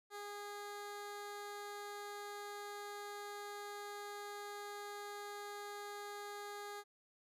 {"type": "tone", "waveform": "15% pulse", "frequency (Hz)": 410, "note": "G#4", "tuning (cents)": -22, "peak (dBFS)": -39, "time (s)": [0.1, 6.84], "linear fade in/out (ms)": 50, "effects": ["resampled to 32000 Hz"]}